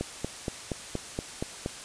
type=click train; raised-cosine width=2 ms; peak=-16 dBFS; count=8; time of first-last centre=0.01-1.661 s; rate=4.24 Hz; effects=white hiss -42 dBFS RMS until 1.84 s + resampled to 22050 Hz